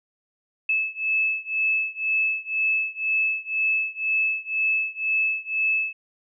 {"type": "beating tone pair", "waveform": "sine", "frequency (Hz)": [2607, 2609], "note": ["E7", "E7"], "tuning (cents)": [-20, -18], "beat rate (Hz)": 2, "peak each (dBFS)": [-24, -25], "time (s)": [0.69, 5.93], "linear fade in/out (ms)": 5, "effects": []}